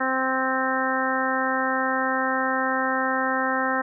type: harmonic tone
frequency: 261.6 Hz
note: C4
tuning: in tune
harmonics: 1 / 2 / 3 / 4 / 5 / 6 / 7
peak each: -29 / -29 / -29 / -29 / -29 / -29 / -29 dBFS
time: 0-3.82 s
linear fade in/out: 10 ms
effects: none